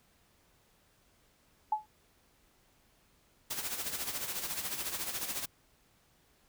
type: tone with exponential decay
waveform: sine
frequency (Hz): 856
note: A5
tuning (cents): -48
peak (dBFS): -23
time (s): 1.72-1.86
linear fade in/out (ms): 5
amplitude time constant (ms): 29
type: noise with tremolo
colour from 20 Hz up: white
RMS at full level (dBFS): -35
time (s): 3.5-5.46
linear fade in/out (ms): 10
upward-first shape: sine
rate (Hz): 14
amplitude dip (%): 60
effects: pink hiss -68 dBFS RMS until 6.48 s